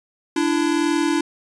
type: tone pair together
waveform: square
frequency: 293.9 / 335.3 Hz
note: D4 / E4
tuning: +1 / +30 cents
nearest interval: major second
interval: 229 cents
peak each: -21 dBFS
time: 0.36-1.21 s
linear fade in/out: 5 ms
effects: resampled to 22050 Hz